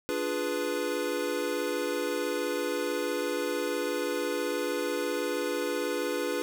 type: chord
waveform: square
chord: D diminished seventh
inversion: none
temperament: equal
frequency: 293.7 / 349.2 / 415.3 / 493.9 Hz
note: D4 / F4 / Ab4 / Cb5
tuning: 0 / 0 / 0 / 0 cents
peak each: -36 / -36 / -35 / -33 dBFS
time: 0.09-6.42 s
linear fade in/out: 0 ms
effects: none